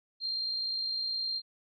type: tone with amplitude modulation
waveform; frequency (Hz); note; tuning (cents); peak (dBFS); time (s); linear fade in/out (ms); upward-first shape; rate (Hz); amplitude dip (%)
sine; 4186; C8; 0; -29; 0.2-1.42; 50; sine; 59.6; 35
effects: none

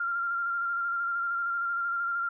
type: tone with vibrato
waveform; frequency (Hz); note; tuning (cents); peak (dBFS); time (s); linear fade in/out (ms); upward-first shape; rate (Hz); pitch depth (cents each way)
sine; 1386; F6; -14; -27; 0-2.29; 5; square; 13; 19
effects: none

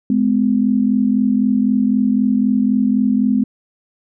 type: tone pair together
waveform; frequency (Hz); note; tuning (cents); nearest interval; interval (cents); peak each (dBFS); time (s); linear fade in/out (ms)
sine; 210.3 / 254.2; G#3 / C4; +22 / -50; minor third; 328; -15; 0.1-3.44; 2
effects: none

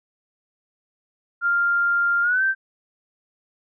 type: tone with pitch glide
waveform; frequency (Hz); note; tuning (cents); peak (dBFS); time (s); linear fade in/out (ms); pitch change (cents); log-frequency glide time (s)
sine; 1396.9 to 1558.9; F6 to G6; 0 to -10; -17; 1.41-2.55; 50; +190; 2.22-2.43
effects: none

